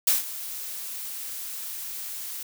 blue noise with ADSR envelope, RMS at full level -19 dBFS, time 0.07-2.43 s, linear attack 6 ms, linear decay 150 ms, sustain -16 dB, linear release 3 ms, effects none

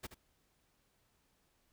pink noise with echo, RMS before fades -44 dBFS, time 0.03-0.07 s, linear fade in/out 10 ms, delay 77 ms, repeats 1, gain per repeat -10 dB, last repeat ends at 0.147 s, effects pink hiss -75 dBFS RMS until 1.72 s

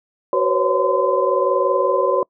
sine tone cluster, 375.9 / 493.3 / 538 / 559 / 1024 Hz, F#4 / B4 / C5 / C#5 / C6, +27 / -2 / +48 / +14 / -38 cents, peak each -21 dBFS, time 0.33-2.23 s, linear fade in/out 2 ms, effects noise-tail reverb RT60 0.1 s tail -26 dB re dry

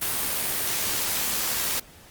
white noise with amplitude modulation, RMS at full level -25 dBFS, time 0.01-1.8 s, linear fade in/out 10 ms, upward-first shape sine, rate 72.5 Hz, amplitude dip 30%, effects pink hiss -50 dBFS RMS until 2.1 s + Opus 32 kbps

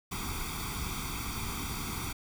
pink noise with comb filter, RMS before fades -36 dBFS, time 0.11-2.13 s, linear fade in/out 10 ms, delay 0.86 ms, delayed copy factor +0.9, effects none

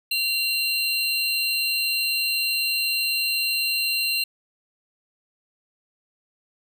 square tone pair together, 2754 / 4126 Hz, F7 / C8, -25 / -25 cents, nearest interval perfect fifth, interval 700 cents, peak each -25 dBFS, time 0.11-4.24 s, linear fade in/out 5 ms, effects none

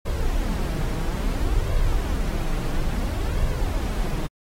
brown noise with flanger, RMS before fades -23 dBFS, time 0.05-4.27 s, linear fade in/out 10 ms, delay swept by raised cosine 1.8 to 6.5 ms, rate 0.59 Hz, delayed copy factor +0.5, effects AAC 48 kbps

